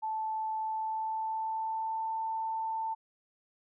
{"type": "tone with pitch glide", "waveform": "sine", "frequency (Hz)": [876, 890.8], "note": ["A5", "A5"], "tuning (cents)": [-8, 21], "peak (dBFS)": -31, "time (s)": [0.02, 2.95], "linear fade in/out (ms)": 20, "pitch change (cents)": 29, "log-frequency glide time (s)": [0.59, 2.13], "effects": []}